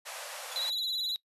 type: band-pass noise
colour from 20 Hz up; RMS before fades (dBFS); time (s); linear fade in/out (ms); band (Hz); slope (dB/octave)
pink; -42; 0.05-0.71; 20; 500 to 13000; 96
type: tone with tremolo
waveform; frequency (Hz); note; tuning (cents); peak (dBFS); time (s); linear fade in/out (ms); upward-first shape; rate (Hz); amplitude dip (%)
sawtooth; 3439; A7; -40; -37; 0.51-1.15; 10; sine; 19; 90
type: tone with vibrato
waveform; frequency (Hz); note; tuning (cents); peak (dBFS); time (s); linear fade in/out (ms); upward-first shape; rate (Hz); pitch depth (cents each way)
triangle; 3948; B7; -1; -29; 0.56-1.16; 0; sine; 18; 54
effects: noise-tail reverb RT60 0.1 s tail -22 dB re dry + resampled to 32000 Hz